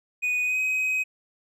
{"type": "tone with pitch glide", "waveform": "triangle", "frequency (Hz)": [2480, 2525], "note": ["D#7", "D#7"], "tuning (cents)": [-6, 25], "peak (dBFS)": -21, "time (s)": [0.22, 1.04], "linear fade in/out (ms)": 20, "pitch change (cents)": 31, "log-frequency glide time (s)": [0.43, 0.59], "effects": []}